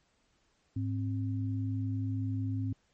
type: tone pair together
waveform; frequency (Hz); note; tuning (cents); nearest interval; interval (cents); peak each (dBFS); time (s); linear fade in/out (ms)
sine; 104.89 / 264.3; G#2 / C4; +18 / +18; octave + major third; 1600; -31 / -36; 0.76-2.73; 5
effects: pink hiss -72 dBFS RMS until 2.93 s + MP3 32 kbps